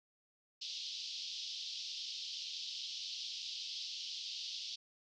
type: band-pass noise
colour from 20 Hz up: white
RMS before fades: -44 dBFS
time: 0.61-4.76 s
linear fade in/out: 10 ms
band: 3000 to 5300 Hz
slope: 48 dB/octave
effects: none